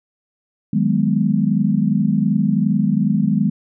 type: chord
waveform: sine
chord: G# minor seventh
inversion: second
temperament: equal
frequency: 155.56 / 185 / 207.7 / 246.9 Hz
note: D#3 / F#3 / G#3 / B3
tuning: 0 / 0 / 0 / 0 cents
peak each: -21 / -20 / -17 / -22 dBFS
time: 0.73-3.5 s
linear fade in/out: 5 ms
effects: none